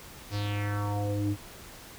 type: tone with low-pass filter sweep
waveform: square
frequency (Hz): 102.7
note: G#2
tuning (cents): -19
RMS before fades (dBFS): -30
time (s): 0.3-1.37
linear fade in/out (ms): 50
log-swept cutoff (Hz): 5500 to 240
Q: 3.5
effects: pink hiss -47 dBFS RMS until 1.98 s